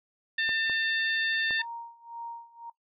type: harmonic tone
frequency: 897 Hz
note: A5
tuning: 33 cents sharp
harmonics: 2 / 3 / 4 / 5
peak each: -27 / -37 / -34 / -40 dBFS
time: 0.38-1.62 s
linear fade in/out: 5 ms
type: clicks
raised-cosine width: 1 ms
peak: -27 dBFS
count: 3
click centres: 0.492 / 0.697 / 1.508 s
type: tone with tremolo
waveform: sine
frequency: 932.3 Hz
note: A#5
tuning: in tune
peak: -35 dBFS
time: 1.59-2.7 s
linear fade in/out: 5 ms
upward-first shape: sine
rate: 1.9 Hz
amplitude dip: 90%
effects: noise-tail reverb RT60 0.1 s tail -17 dB re dry